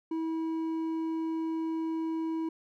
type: tone with hard clipping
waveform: sine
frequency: 323.7 Hz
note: E4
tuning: 31 cents flat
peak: -31 dBFS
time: 0.11-2.49 s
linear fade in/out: 5 ms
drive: 5 dB
effects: none